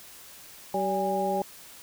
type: harmonic tone with a mistuned harmonic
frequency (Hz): 192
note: G3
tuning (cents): -36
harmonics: 1 / 2 / 3 / 4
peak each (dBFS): -33 / -31 / -30 / -28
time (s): 0.74-1.42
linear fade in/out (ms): 2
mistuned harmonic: 4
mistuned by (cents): +100
effects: white hiss -48 dBFS RMS until 1.82 s